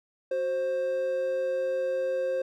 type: tone pair together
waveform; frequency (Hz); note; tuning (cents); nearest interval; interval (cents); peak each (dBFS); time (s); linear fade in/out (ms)
triangle; 370 / 527.2; F#4 / C5; 0 / +13; tritone; 613; -35 / -24; 0.31-2.42; 5
effects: none